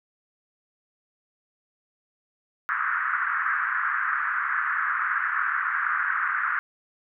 white band-pass noise, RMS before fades -26 dBFS, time 2.69-6.59 s, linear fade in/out 0 ms, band 1200 to 1700 Hz, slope 48 dB/octave, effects none

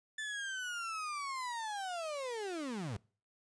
35% pulse linear sweep, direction down, 1760 to 88.7 Hz, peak -36 dBFS, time 0.18-2.97 s, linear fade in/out 5 ms, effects noise-tail reverb RT60 0.4 s tail -24 dB re dry + resampled to 22050 Hz

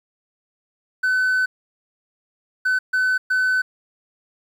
triangle tone bursts at uneven times, 1512 Hz, F#6, 37 cents sharp, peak -14 dBFS, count 4, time 1.03-1.46 / 2.65-2.79 / 2.93-3.18 / 3.3-3.62 s, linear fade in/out 10 ms, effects tanh soft clip ceiling -10 dBFS + 9-bit

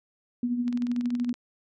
sine tone with tremolo, 242.8 Hz, B3, 29 cents flat, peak -22 dBFS, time 0.43-1.33 s, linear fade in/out 2 ms, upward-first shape triangle, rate 13 Hz, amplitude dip 60%
click train, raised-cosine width 0.2 ms, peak -26 dBFS, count 15, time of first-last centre 0.68-1.34 s, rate 21.2 Hz
effects none

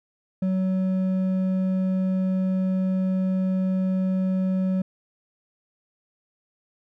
sine tone with hard clipping, 187.4 Hz, F#3, 22 cents sharp, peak -22 dBFS, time 0.42-4.82 s, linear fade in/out 5 ms, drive 5 dB, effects none

